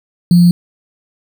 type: tone with sample-and-hold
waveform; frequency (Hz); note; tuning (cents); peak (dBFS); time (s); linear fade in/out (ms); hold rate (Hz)
sine; 174.61; F3; 0; -4; 0.31-0.51; 2; 4410
effects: none